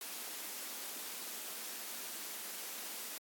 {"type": "high-pass noise", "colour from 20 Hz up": "white", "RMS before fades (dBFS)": -44, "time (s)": [0.01, 3.18], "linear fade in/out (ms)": 2, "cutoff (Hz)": 190, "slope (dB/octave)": 96, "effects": ["AAC 64 kbps"]}